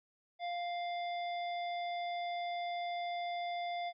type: harmonic tone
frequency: 698.5 Hz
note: F5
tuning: in tune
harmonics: 1 / 3 / 5 / 7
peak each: -36 / -46 / -49 / -58 dBFS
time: 0.39-3.93 s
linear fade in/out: 50 ms
effects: none